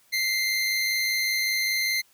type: tone pair together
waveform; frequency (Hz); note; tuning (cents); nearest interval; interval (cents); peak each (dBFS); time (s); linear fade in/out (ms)
25% pulse; 1987.9 / 2093; B6 / C7; +11 / 0; minor second; 89; -30 / -20; 0.12-2.02; 20
effects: white hiss -61 dBFS RMS until 2.13 s + high-pass 60 Hz 12 dB/octave